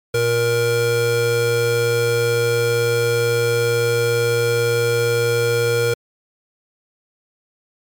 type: tone pair together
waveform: square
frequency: 117.9 / 471.6 Hz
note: A#2 / A#4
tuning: +20 / +20 cents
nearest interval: 2 octaves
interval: 2400 cents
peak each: -23 / -17 dBFS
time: 0.14-5.94 s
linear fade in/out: 5 ms
effects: MP3 96 kbps